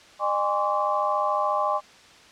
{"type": "tone cluster", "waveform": "sine", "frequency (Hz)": [607, 814, 1051, 1145], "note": ["D#5", "G#5", "C6", "D6"], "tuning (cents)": [-43, -35, 7, -44], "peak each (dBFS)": -27, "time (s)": [0.19, 1.81], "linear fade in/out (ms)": 50, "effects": ["white hiss -50 dBFS RMS until 2.31 s", "low-pass 5000 Hz 12 dB/octave"]}